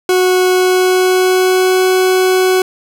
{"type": "tone with pitch glide", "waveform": "40% pulse", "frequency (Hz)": [367.7, 372], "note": ["F#4", "F#4"], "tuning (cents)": [-11, 9], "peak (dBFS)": -8, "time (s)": [0.09, 2.62], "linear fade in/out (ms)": 2, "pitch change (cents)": 20, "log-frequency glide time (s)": [0.49, 1.86], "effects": []}